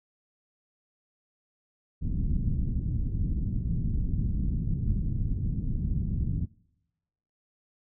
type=low-pass noise; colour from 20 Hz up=pink; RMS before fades=-28 dBFS; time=2.01-6.46 s; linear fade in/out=20 ms; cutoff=210 Hz; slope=24 dB/octave; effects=noise-tail reverb RT60 1.0 s tail -26 dB re dry